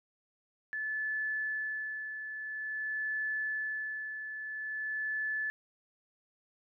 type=tone with tremolo; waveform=sine; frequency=1734 Hz; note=A6; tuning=26 cents flat; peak=-31 dBFS; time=0.73-5.5 s; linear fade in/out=0 ms; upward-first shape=sine; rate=0.49 Hz; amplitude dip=55%; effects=none